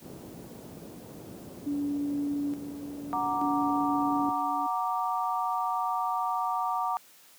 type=low-pass noise; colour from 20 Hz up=pink; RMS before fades=-41 dBFS; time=0-4.34 s; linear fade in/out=50 ms; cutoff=470 Hz; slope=12 dB/octave
type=tone with tremolo; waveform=sine; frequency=287.1 Hz; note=D4; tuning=39 cents flat; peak=-27 dBFS; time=1.66-4.67 s; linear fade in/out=10 ms; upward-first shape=square; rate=0.57 Hz; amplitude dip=65%
type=chord; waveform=sine; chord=Gb augmented; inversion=none; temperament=equal; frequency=740 / 932.3 / 1174.7 Hz; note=Gb5 / Bb5 / D6; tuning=0 / 0 / 0 cents; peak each=-31 dBFS; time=3.13-6.97 s; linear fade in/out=0 ms
effects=white hiss -56 dBFS RMS until 7.38 s + high-pass 150 Hz 12 dB/octave